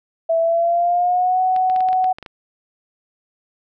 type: tone with pitch glide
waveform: sine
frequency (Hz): 659.3 to 744.3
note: E5 to F#5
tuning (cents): 0 to +10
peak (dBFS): -14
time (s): 0.29-2.13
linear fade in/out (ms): 10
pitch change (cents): +210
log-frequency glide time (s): 0.39-1.41
type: clicks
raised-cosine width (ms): 0.3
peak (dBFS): -19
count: 10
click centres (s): 1.563 / 1.699 / 1.762 / 1.806 / 1.887 / 1.93 / 2.043 / 2.185 / 2.227 / 2.262
effects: none